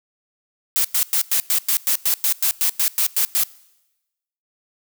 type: noise bursts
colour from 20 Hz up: blue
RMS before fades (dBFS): -18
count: 15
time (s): 0.76-3.435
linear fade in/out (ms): 0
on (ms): 85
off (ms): 100
effects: noise-tail reverb RT60 1.0 s tail -22 dB re dry